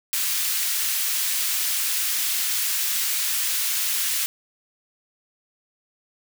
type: high-pass noise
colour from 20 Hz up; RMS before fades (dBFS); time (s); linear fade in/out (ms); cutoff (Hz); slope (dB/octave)
white; -24; 0.13-4.26; 0; 1800; 12
effects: none